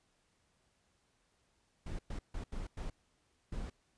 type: noise bursts at uneven times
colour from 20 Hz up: brown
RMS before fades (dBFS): -40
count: 6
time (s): 1.86-1.99 / 2.1-2.19 / 2.34-2.44 / 2.52-2.67 / 2.77-2.9 / 3.52-3.7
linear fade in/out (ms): 5
effects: pink hiss -75 dBFS RMS until 3.97 s + resampled to 22050 Hz